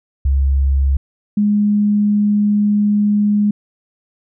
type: tone pair in turn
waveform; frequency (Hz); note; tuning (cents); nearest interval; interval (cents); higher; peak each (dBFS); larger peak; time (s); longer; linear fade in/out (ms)
sine; 68.3 / 207.2; C#2 / G#3; -25 / -4; octave + perfect fifth; 1921; second; -11; neither; 0.25-0.97 / 1.37-3.51; second; 5
effects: none